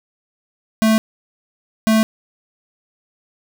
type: tone pair in turn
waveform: square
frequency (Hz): 220 / 220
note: A3 / A3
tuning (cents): 0 / 0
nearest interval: unison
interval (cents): 0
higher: neither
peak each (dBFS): -12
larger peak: neither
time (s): 0.82-0.98 / 1.87-2.03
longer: neither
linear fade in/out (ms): 0
effects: none